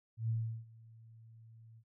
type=tone with ADSR envelope; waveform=sine; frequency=113 Hz; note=A2; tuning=47 cents sharp; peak=-30 dBFS; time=0.17-1.84 s; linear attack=120 ms; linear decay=360 ms; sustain=-24 dB; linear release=62 ms; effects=none